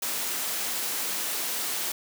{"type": "high-pass noise", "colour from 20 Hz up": "white", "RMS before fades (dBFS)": -30, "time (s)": [0.02, 1.92], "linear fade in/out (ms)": 5, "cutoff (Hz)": 220, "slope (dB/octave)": 12, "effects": []}